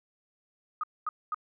sine tone bursts, 1243 Hz, D#6, 2 cents flat, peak -28 dBFS, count 3, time 0.81-1.345 s, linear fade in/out 2 ms, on 25 ms, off 230 ms, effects none

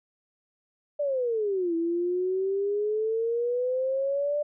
sine exponential two-way sweep, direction down then up, 595 to 329.6 to 595 Hz, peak -24 dBFS, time 0.99-4.43 s, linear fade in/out 10 ms, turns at 1.75 s, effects none

